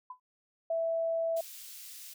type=tone with exponential decay; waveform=sine; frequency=1006 Hz; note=B5; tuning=32 cents sharp; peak=-37 dBFS; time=0.1-0.2 s; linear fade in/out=5 ms; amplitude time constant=21 ms
type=tone; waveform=sine; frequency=659.3 Hz; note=E5; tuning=in tune; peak=-28 dBFS; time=0.7-1.41 s; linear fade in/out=5 ms
type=high-pass noise; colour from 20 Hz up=white; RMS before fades=-47 dBFS; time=1.36-2.14 s; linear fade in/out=10 ms; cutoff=2900 Hz; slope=12 dB/octave
effects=none